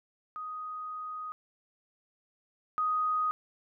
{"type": "tone pair in turn", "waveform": "sine", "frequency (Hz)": [1248, 1248], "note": ["D#6", "D#6"], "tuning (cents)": [5, 5], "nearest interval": "unison", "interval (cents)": 0, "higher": "neither", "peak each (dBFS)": [-36, -26], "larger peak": "second", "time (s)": [[0.36, 1.32], [2.78, 3.31]], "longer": "first", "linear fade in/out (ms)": 0, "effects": []}